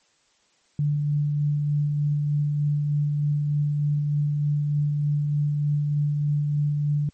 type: tone with tremolo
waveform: sine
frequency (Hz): 146.83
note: D3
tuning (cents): 0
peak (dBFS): -19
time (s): 0.79-7.09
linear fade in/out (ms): 2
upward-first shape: sine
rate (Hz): 3.3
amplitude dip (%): 25
effects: white hiss -64 dBFS RMS until 7.13 s + MP3 32 kbps